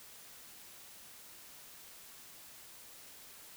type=silence; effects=white hiss -54 dBFS RMS until 3.56 s